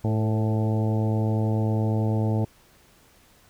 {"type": "harmonic tone with a mistuned harmonic", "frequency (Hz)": 109.1, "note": "A2", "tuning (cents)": -14, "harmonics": [1, 2, 3, 4, 5, 6, 7, 8], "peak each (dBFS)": [-22, -28, -32, -34, -36, -38, -39, -40], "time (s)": [0.04, 2.45], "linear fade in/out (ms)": 5, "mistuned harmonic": 4, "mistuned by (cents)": 29, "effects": ["pink hiss -57 dBFS RMS until 3.49 s"]}